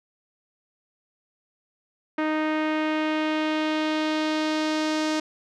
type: tone with low-pass filter sweep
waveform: sawtooth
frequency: 310 Hz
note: D#4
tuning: 6 cents flat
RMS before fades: -25 dBFS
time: 2.18-5.2 s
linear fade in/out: 5 ms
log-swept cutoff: 2000 to 5800 Hz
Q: 1.4
effects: none